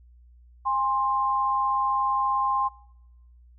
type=tone pair together; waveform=sine; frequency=816 / 1052.6 Hz; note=G#5 / C6; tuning=-31 / +10 cents; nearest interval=major third; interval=441 cents; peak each=-27 / -23 dBFS; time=0.65-2.69 s; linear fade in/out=20 ms; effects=noise-tail reverb RT60 0.9 s tail -24 dB re dry + added 60 Hz sine -50 dBFS peak until 3.58 s